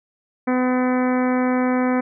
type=harmonic tone; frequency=252.7 Hz; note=B3; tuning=40 cents sharp; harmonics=1 / 2 / 3 / 4 / 5 / 6 / 7 / 8 / 9; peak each=-18 / -24 / -28 / -30 / -32 / -34 / -35 / -36 / -37 dBFS; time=0.47-2.01 s; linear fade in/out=10 ms; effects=none